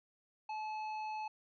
triangle tone with hard clipping, 862 Hz, A5, 36 cents flat, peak -40 dBFS, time 0.49-1.28 s, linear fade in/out 5 ms, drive 12 dB, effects resampled to 16000 Hz

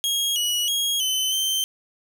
sawtooth tone with pitch steps, 3275 / 2924 / 3283 / 3045 / 3111 Hz, G#7 / F#7 / G#7 / F#7 / G7, -25 / -21 / -21 / +49 / -14 cents, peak -18 dBFS, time 0.04-1.64 s, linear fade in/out 0 ms, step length 320 ms, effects none

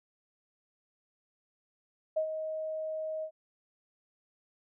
sine tone with ADSR envelope, 629 Hz, D#5, 19 cents sharp, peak -25 dBFS, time 2.16-3.31 s, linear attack 12 ms, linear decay 89 ms, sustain -8 dB, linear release 78 ms, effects none

